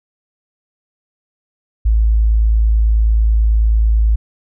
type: tone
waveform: sine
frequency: 54.6 Hz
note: A1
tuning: 13 cents flat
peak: -9 dBFS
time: 1.85-4.16 s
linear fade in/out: 10 ms
effects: none